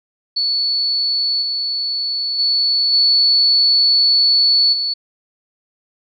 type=tone with level steps; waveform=sine; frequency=4435 Hz; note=C#8; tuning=in tune; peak=-15 / -18 / -13 / -10 / -17 dBFS; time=0.36-4.94 s; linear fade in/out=10 ms; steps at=1.41 / 2.38 / 2.92 / 4.72 s; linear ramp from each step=20 ms; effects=none